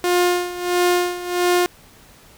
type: tone with tremolo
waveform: sawtooth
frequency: 355.3 Hz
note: F4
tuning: 30 cents sharp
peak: -10 dBFS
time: 0.04-1.66 s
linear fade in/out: 0 ms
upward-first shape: sine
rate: 1.5 Hz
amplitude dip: 80%
effects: pink hiss -48 dBFS RMS until 2.37 s